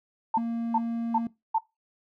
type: tone bursts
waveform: sine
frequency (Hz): 895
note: A5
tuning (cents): +29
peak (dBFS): -20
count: 4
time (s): 0.34-1.584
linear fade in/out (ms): 5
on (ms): 41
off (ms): 360
type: tone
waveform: triangle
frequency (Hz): 231.7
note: A#3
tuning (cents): -10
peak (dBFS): -25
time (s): 0.37-1.27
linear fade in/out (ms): 2
effects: noise-tail reverb RT60 0.2 s tail -19 dB re dry